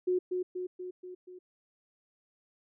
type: tone with echo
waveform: sine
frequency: 364.2 Hz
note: F#4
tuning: 27 cents flat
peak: -25 dBFS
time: 0.07-0.19 s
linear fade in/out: 10 ms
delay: 240 ms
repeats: 5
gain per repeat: -4 dB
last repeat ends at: 1.39 s
effects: none